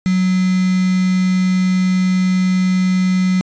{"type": "tone with quantisation", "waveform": "sine", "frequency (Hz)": 185, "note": "F#3", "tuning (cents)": 0, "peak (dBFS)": -12, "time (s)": [0.06, 3.41], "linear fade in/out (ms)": 0, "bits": 4, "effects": ["resampled to 16000 Hz"]}